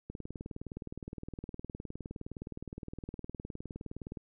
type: click train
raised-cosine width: 3 ms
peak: -28 dBFS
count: 80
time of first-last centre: 0.1-4.172 s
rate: 19.4 Hz
effects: none